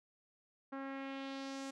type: tone with low-pass filter sweep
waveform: sawtooth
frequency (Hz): 271.3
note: C#4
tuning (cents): -37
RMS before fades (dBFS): -44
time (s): 0.72-1.71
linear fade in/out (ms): 10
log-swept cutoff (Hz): 1400 to 7900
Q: 1.7
effects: none